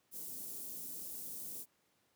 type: band-stop noise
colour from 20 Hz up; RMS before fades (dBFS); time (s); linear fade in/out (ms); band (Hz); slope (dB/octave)
white; -45; 0.11-1.66; 50; 350 to 9100; 12
effects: pink hiss -75 dBFS RMS until 2.15 s + high-pass 150 Hz 12 dB/octave